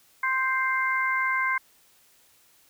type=harmonic tone; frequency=523.3 Hz; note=C5; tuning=in tune; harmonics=2 / 3 / 4; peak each=-27 / -27 / -27 dBFS; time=0.23-1.58 s; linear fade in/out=5 ms; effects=white hiss -60 dBFS RMS until 2.69 s